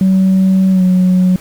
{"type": "tone with pitch glide", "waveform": "sine", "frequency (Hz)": [189.4, 183.48], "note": ["F#3", "F#3"], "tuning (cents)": [41, -14], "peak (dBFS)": -5, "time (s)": [0.01, 1.36], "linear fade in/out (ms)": 2, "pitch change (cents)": -55, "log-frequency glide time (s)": [0.71, 0.83], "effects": ["tanh soft clip ceiling -5 dBFS", "pink hiss -38 dBFS RMS until 1.4 s"]}